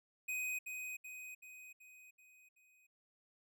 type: tone with echo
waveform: square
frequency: 2505 Hz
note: D#7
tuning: 11 cents sharp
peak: -38 dBFS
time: 0.28-0.59 s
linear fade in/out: 10 ms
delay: 380 ms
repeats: 6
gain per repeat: -5 dB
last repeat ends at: 2.87 s
effects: none